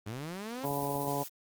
sawtooth linear sweep, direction up, 98 to 277.2 Hz, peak -32 dBFS, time 0.06-0.66 s, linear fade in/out 10 ms
harmonic tone, 141.6 Hz, C#3, 37 cents sharp, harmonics 1 / 2 / 3 / 4 / 5 / 6 / 7, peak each -38 / -38 / -38 / -38 / -38 / -38 / -38 dBFS, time 0.63-1.24 s, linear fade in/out 20 ms
blue noise with tremolo, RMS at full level -41 dBFS, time 0.64-1.29 s, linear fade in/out 20 ms, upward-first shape triangle, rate 11 Hz, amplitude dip 25%
click train, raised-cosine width 3 ms, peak -36 dBFS, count 4, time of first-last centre 0.71-1.078 s, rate 8.16 Hz
effects Opus 24 kbps

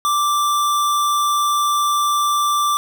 square tone, 1174.7 Hz, D6, in tune, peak -16 dBFS, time 0.05-2.77 s, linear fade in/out 0 ms, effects none

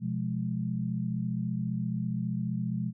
sine chord, F diminished, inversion second, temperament just, 125.72 / 174.61 / 209.5 Hz, Cb3 / F3 / Ab3, +31 / 0 / +15 cents, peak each -33 dBFS, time 0-2.93 s, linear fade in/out 50 ms, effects none

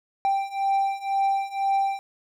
triangle beating tone pair, 784 / 786 Hz, G5 / G5, 0 / +4 cents, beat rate 2 Hz, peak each -24 / -22 dBFS, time 0.25-1.99 s, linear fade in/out 0 ms, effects none

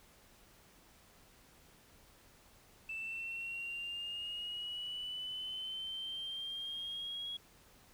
sine linear sweep, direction up, 2644 to 3325 Hz, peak -38 dBFS, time 2.89-7.37 s, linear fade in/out 5 ms, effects tanh soft clip ceiling -35 dBFS + pink hiss -63 dBFS RMS until 7.93 s

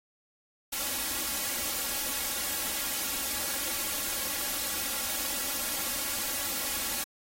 white noise with comb filter, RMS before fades -32 dBFS, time 0.72-7.04 s, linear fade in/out 10 ms, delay 3.6 ms, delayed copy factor +0.75, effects AAC 48 kbps

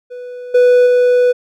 triangle tone with level steps, 493.9 Hz, B4, in tune, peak -24 / -4 / -6 dBFS, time 0.1-1.33 s, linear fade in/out 20 ms, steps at 0.54 / 0.86 s, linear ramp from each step 10 ms, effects none

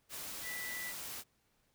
sine tone in noise, 1975.5 Hz, B6, in tune, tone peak -41 dBFS, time 0.42-0.94 s, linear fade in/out 50 ms, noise white, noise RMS -44 dBFS, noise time 0.09-1.24 s, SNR 0 dB, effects pink hiss -75 dBFS RMS until 1.74 s

